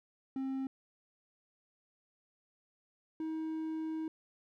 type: tone pair in turn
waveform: triangle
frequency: 266.5 / 317.6 Hz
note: C4 / D#4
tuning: +32 / +36 cents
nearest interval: minor third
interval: 304 cents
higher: second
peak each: -32 / -33 dBFS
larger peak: first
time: 0.36-0.67 / 3.2-4.08 s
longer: second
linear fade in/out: 2 ms
effects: none